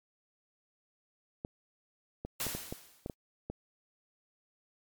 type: clicks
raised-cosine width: 2 ms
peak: -24 dBFS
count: 8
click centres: 1.449 / 2.25 / 2.467 / 2.55 / 2.725 / 3.061 / 3.098 / 3.5 s
type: noise with exponential decay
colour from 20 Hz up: white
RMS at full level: -33 dBFS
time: 2.4-3.14 s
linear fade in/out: 2 ms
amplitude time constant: 160 ms
effects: MP3 96 kbps